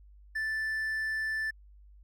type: tone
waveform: triangle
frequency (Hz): 1760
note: A6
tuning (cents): 0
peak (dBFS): -28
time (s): 0.35-1.51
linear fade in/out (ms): 10
effects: added 50 Hz sine -52 dBFS peak until 2.03 s